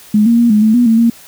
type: tone with pitch steps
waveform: sine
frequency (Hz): 211.1 / 233.2 / 236.4 / 211.1 / 218.3 / 243 / 225.1 / 232.4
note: G#3 / A#3 / A#3 / G#3 / A3 / B3 / A3 / A#3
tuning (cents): +29 / +1 / +24 / +29 / -13 / -28 / +40 / -5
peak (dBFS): -6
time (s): 0.14-1.1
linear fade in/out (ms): 5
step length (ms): 120
effects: white hiss -39 dBFS RMS until 1.27 s